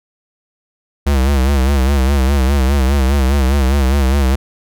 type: tone with vibrato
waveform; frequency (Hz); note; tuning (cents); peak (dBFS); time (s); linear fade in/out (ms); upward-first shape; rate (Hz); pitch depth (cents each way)
square; 67.8; C#2; -38; -11; 1.06-4.36; 10; sine; 4.9; 100
effects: none